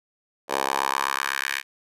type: tone with high-pass filter sweep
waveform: 10% pulse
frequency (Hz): 68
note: C#2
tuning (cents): -33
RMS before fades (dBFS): -26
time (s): 0.48-1.63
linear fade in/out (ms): 50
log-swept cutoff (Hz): 610 to 2000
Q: 2.4
effects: resampled to 32000 Hz